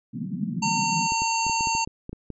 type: band-pass noise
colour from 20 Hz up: white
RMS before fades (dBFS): -30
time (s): 0.13-1.08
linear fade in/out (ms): 20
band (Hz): 150 to 230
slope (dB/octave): 48
type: harmonic tone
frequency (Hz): 912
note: A#5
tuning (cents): -38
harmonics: 1 / 3 / 5 / 7 / 8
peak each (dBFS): -24 / -29 / -31 / -32 / -33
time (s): 0.62-1.85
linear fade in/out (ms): 10
type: clicks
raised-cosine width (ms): 3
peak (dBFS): -22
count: 11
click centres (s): 1.121 / 1.22 / 1.466 / 1.497 / 1.608 / 1.672 / 1.751 / 1.875 / 2.094 / 2.13 / 2.303
effects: none